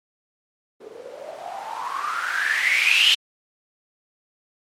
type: noise with low-pass filter sweep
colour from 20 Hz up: violet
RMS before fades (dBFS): -23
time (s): 0.8-3.15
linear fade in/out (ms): 10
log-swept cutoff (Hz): 400 to 3100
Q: 9.9
effects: MP3 64 kbps